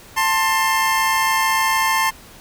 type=tone pair together; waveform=25% pulse; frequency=889 / 1055.6 Hz; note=A5 / C6; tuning=+18 / +15 cents; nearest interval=minor third; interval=297 cents; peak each=-15 dBFS; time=0.16-2.11 s; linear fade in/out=20 ms; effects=pink hiss -43 dBFS RMS until 2.4 s